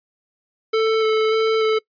square tone with vibrato, 440 Hz, A4, in tune, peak -16 dBFS, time 0.73-1.79 s, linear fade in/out 10 ms, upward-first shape square, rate 1.7 Hz, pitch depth 11 cents each way, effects noise-tail reverb RT60 0.1 s tail -24 dB re dry + resampled to 11025 Hz

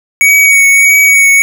square tone with vibrato, 2244 Hz, C#7, 21 cents sharp, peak -4 dBFS, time 0.21-1.42 s, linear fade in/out 0 ms, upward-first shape triangle, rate 1.6 Hz, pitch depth 22 cents each way, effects none

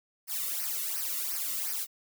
blue noise with flanger, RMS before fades -33 dBFS, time 0.27-1.87 s, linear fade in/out 50 ms, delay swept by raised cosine 0.27 to 1.27 ms, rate 2.8 Hz, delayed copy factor -0.85, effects none

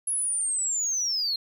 sine linear sweep, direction down, 10660 to 4142 Hz, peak -23 dBFS, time 0.07-1.36 s, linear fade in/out 5 ms, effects tanh soft clip ceiling -21 dBFS + 10-bit

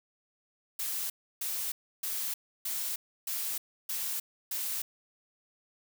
blue noise bursts, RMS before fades -34 dBFS, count 7, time 0.79-4.82 s, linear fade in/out 5 ms, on 310 ms, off 310 ms, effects none

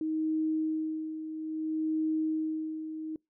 sine tone with tremolo, 314.4 Hz, D#4, 18 cents sharp, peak -26 dBFS, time 0.01-3.16 s, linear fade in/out 2 ms, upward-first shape sine, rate 0.6 Hz, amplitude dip 65%, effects noise-tail reverb RT60 0.2 s tail -26 dB re dry

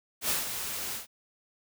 white noise with ADSR envelope, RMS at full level -27 dBFS, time 0.21-1.07 s, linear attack 84 ms, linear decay 150 ms, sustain -8 dB, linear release 130 ms, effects none

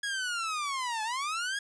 sawtooth linear two-way sweep, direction down then up, 1669 to 850 to 1669 Hz, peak -27 dBFS, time 0.03-1.59 s, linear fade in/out 5 ms, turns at 1.03 s, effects resampled to 22050 Hz + 10-bit

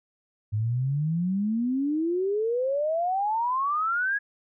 sine exponential sweep, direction up, 102.9 to 1685 Hz, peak -23 dBFS, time 0.52-4.19 s, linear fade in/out 20 ms, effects none

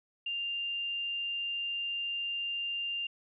sine tone, 2794 Hz, F7, in tune, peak -32 dBFS, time 0.26-3.07 s, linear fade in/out 5 ms, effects none

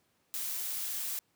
blue noise, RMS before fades -36 dBFS, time 0.34-1.19 s, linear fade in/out 0 ms, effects pink hiss -73 dBFS RMS until 1.35 s + high-pass 100 Hz 12 dB/octave

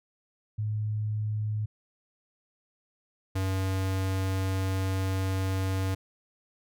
sine / square tone pair in turn, 106.8 / 95.15 Hz, G#2 / F#2, +49 / +49 cents, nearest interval major second, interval 200 cents, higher first, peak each -27 dBFS, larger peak neither, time 0.58-1.66 / 3.35-5.95 s, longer second, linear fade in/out 10 ms, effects none

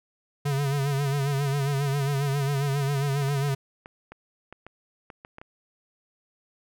square tone with vibrato, 140 Hz, C#3, 18 cents sharp, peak -24 dBFS, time 0.45-3.55 s, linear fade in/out 10 ms, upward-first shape sine, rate 7.4 Hz, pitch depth 62 cents each way
clicks, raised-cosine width 0.5 ms, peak -27 dBFS, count 11, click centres 3.222 / 3.285 / 3.486 / 3.859 / 4.12 / 4.526 / 4.666 / 5.102 / 5.249 / 5.384 / 5.415 s
effects none

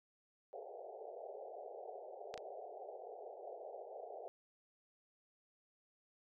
white band-pass noise, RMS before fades -50 dBFS, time 0.53-4.28 s, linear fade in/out 0 ms, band 390 to 780 Hz, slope 96 dB/octave
clicks, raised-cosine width 0.2 ms, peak -30 dBFS, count 2, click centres 2.341 / 2.377 s
effects none

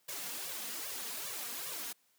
white noise with flanger, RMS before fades -41 dBFS, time 0.08-1.93 s, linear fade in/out 10 ms, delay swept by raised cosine 1.7 to 4.3 ms, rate 2.5 Hz, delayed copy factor +0.9, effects white hiss -72 dBFS RMS until 2.18 s + high-pass 150 Hz 12 dB/octave

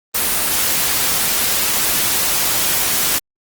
white noise, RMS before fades -17 dBFS, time 0.14-3.19 s, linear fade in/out 10 ms, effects Opus 24 kbps

